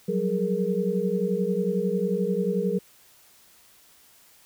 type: tone cluster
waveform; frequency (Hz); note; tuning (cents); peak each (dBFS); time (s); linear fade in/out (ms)
sine; 181.7 / 192.9 / 417.8 / 468; F#3 / G3 / G#4 / A#4; -31 / -28 / +10 / +7; -28; 0.08-2.79; 10
effects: white hiss -56 dBFS RMS until 4.45 s